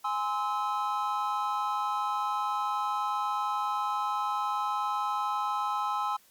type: chord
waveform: triangle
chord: Ab augmented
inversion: none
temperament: just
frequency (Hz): 830.6 / 1038.3 / 1297.8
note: Ab5 / C6 / E6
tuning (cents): 0 / -14 / -27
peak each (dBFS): -30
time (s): 0.04-6.17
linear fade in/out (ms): 10
effects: white hiss -61 dBFS RMS until 6.3 s + MP3 96 kbps